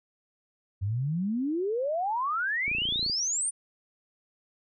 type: exponential sweep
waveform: sine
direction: up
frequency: 92.5 to 9440 Hz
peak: -26 dBFS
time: 0.81-3.51 s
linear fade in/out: 20 ms
type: click train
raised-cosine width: 3 ms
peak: -28 dBFS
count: 13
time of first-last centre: 2.68-3.098 s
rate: 28.7 Hz
effects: none